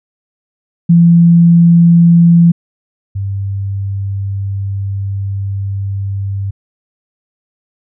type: tone pair in turn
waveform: sine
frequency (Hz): 170 / 98.56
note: F3 / G2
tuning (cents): -46 / +10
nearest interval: major sixth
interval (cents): 944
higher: first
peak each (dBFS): -3 / -15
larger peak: first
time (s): 0.89-2.52 / 3.15-6.51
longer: second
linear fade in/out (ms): 10
effects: none